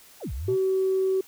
sine exponential two-way sweep, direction down then up, 987.8 to 56.5 to 148.1 Hz, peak -29 dBFS, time 0.2-0.57 s, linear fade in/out 50 ms, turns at 0.33 s
sine tone, 380 Hz, F#4, 46 cents sharp, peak -20 dBFS, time 0.48-1.21 s, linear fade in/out 5 ms
effects tanh soft clip ceiling -15 dBFS + white hiss -52 dBFS RMS until 1.27 s

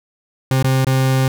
40% pulse tone with dropouts, 131.9 Hz, C3, 14 cents sharp, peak -12 dBFS, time 0.51-1.28 s, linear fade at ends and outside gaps 2 ms, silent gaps 0.627-0.643 / 0.847-0.868 s, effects none

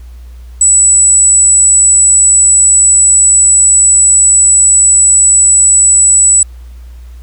sine tone, 7902 Hz, B8, in tune, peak -3 dBFS, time 0.61-6.43 s, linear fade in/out 2 ms, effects added 60 Hz sine -27 dBFS peak until 7.22 s + pink hiss -48 dBFS RMS until 7.22 s

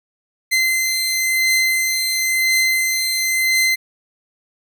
sawtooth beating tone pair, 2066 / 2066.97 Hz, C7 / C7, -22 / -22 cents, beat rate 0.97 Hz, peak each -20 / -13 dBFS, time 0.51-3.76 s, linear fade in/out 20 ms, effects none

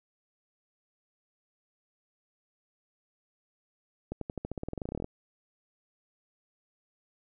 accelerating click train, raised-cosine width 2 ms, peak -21 dBFS, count 20, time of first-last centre 4.12-5.044 s, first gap 93 ms, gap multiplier 0.92, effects none

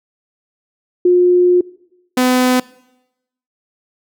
sine / sawtooth tone pair in turn, 357.4 / 252.7 Hz, F4 / B3, +40 / +40 cents, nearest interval tritone, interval 600 cents, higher first, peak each -7 dBFS, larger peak neither, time 1.05-1.61 / 2.17-2.6 s, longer first, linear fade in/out 5 ms, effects noise-tail reverb RT60 0.9 s tail -22 dB re dry

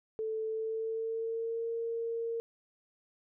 sine tone with pitch glide, 440 to 460.3 Hz, A4 to A#4, 0 to -22 cents, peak -32 dBFS, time 0.19-2.4 s, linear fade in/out 0 ms, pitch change +78 cents, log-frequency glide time 0.46-1.69 s, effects none

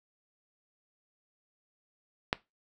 click, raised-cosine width 0.3 ms, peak -9 dBFS, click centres 2.329 s, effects noise-tail reverb RT60 0.2 s tail -19 dB re dry

